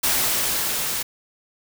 white noise with level ramp, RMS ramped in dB -20 to -26 dBFS, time 0.03-1.03 s, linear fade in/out 10 ms, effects none

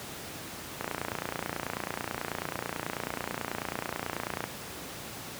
click train, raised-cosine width 0.5 ms, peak -16 dBFS, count 107, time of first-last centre 0.81-4.44 s, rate 29.2 Hz, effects pink hiss -41 dBFS RMS until 5.39 s + high-pass 100 Hz 12 dB/octave

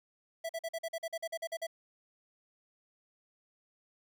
square tone bursts, 659.3 Hz, E5, in tune, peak -35 dBFS, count 13, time 0.44-1.669 s, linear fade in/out 10 ms, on 53 ms, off 45 ms, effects none

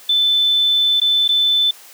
sine tone with dropouts, 3520 Hz, A7, in tune, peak -12 dBFS, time 0.09-1.71 s, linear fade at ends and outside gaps 5 ms, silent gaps 1.001-1.015 / 1.279-1.289 s, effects white hiss -42 dBFS RMS until 1.93 s + high-pass 400 Hz 12 dB/octave

